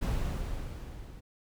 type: noise with level ramp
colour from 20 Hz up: brown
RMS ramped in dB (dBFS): -28 to -47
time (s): 0.01-1.21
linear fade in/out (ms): 20
effects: none